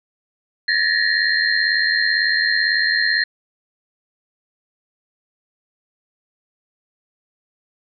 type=tone cluster; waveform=sine; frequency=1722 / 1826 / 1904 / 4185 Hz; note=A6 / A#6 / A#6 / C8; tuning=-38 / -36 / +36 / 0 cents; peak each=-21 dBFS; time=0.68-3.24 s; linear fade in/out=5 ms; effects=none